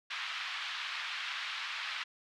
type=band-pass noise; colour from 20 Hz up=white; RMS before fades=-39 dBFS; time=0.1-2.04 s; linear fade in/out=10 ms; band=1100 to 3600 Hz; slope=24 dB/octave; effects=none